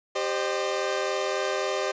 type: chord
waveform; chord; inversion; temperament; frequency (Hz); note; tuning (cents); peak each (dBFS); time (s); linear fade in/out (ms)
sawtooth; C minor; second; equal with one note detuned; 392 / 523.3 / 607; G4 / C5 / Eb5; 0 / 0 / -43; -26; 0.15-1.92; 10
effects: resampled to 16000 Hz